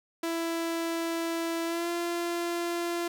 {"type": "tone with pitch glide", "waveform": "sawtooth", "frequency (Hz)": [332.4, 343.5], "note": ["E4", "F4"], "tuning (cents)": [15, -29], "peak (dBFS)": -25, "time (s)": [0.23, 3.08], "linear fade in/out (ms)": 5, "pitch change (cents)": 56, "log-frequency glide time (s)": [1.65, 1.89], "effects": []}